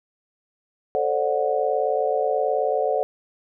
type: chord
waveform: sine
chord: D dominant seventh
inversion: second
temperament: just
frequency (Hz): 440.5 / 528.6 / 587.3 / 734.2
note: A4 / C5 / D5 / F#5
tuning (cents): +2 / +18 / 0 / -14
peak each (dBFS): -25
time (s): 0.95-3.03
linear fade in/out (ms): 0
effects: none